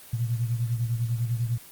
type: beating tone pair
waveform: sine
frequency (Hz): 116 / 126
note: A#2 / B2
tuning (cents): -8 / +35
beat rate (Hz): 10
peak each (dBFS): -25 / -31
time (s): 0.13-1.58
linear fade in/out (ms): 5
effects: white hiss -47 dBFS RMS until 1.71 s + Opus 24 kbps